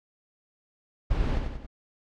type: noise with echo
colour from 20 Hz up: brown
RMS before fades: -26 dBFS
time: 1.1-1.39 s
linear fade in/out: 10 ms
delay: 92 ms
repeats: 3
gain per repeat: -5 dB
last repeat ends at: 1.666 s
effects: low-pass 4000 Hz 12 dB/octave